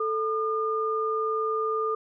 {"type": "tone pair together", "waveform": "sine", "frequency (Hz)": [439.7, 1211], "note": ["A4", "D#6"], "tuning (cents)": [-1, -47], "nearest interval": "octave + tritone", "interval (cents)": 1754, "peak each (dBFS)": -27, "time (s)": [0, 1.95], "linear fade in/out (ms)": 5, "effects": []}